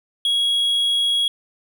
triangle tone, 3318 Hz, G#7, 2 cents flat, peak -15 dBFS, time 0.25-1.28 s, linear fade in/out 2 ms, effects none

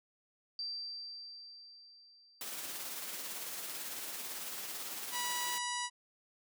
sine tone with exponential decay, 4686 Hz, D8, 5 cents flat, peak -36 dBFS, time 0.59-3.35 s, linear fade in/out 1 ms, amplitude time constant 600 ms
white noise with tremolo, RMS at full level -41 dBFS, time 2.41-5.58 s, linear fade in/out 0 ms, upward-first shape sine, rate 18 Hz, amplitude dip 30%
harmonic tone, 975 Hz, B5, 23 cents flat, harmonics 1 / 2 / 3 / 4 / 5 / 6 / 7 / 8 / 9 / 10, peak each -39 / -42 / -44 / -45 / -46 / -47 / -47 / -48 / -49 / -49 dBFS, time 5.11-5.9 s, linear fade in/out 50 ms
effects high-pass 200 Hz 12 dB/octave

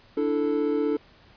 triangle chord, D suspended second, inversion none, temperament equal, 293.7 / 329.6 / 440 Hz, D4 / E4 / A4, 0 / 0 / 0 cents, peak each -24 / -28 / -23 dBFS, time 0.17-0.97 s, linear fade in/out 5 ms, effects pink hiss -55 dBFS RMS until 1.36 s + resampled to 11025 Hz

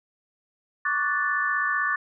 sine chord, D major seventh, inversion third, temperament equal with one note detuned, 1119 / 1174.7 / 1480 / 1760 Hz, C#6 / D6 / F#6 / A6, +16 / 0 / 0 / 0 cents, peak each -30 / -29 / -29 / -25 dBFS, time 0.85-1.96 s, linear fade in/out 5 ms, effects none

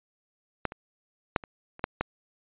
clicks, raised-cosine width 0.5 ms, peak -11 / -24 / -8 / -26 / -30 / -10 / -11 dBFS, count 7, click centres 0.653 / 0.721 / 1.362 / 1.438 / 1.794 / 1.841 / 2.01 s, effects resampled to 8000 Hz

